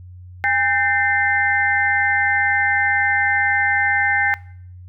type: tone cluster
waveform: sine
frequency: 810 / 1554 / 1804 / 2082 Hz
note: G#5 / G6 / A6 / C7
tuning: -43 / -16 / +43 / -9 cents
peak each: -21 dBFS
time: 0.44-4.34 s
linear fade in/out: 0 ms
effects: noise-tail reverb RT60 0.6 s tail -21 dB re dry + added 90 Hz sine -36 dBFS peak until 4.88 s